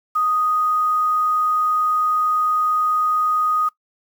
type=tone with quantisation; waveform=sine; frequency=1244.5 Hz; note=D#6; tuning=in tune; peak=-16 dBFS; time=0.15-3.69 s; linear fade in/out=10 ms; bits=7; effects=noise-tail reverb RT60 0.1 s tail -19 dB re dry